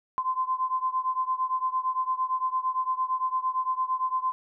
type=beating tone pair; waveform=sine; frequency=1030 / 1038.8 Hz; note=C6 / C6; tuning=-28 / -13 cents; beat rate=8.8 Hz; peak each=-27 / -29 dBFS; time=0.18-4.32 s; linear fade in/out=0 ms; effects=none